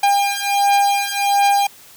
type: beating tone pair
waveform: 45% pulse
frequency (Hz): 803 / 804.4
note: G5 / G5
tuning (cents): +41 / +44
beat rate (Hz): 1.4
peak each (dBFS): -17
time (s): 0.03-1.67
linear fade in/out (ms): 5
effects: white hiss -44 dBFS RMS until 1.96 s